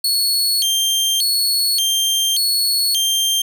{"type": "tone with vibrato", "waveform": "sawtooth", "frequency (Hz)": 3729, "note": "A#7", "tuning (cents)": 0, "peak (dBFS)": -12, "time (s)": [0.04, 3.42], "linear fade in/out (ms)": 5, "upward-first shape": "square", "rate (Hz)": 0.86, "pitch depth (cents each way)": 280, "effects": []}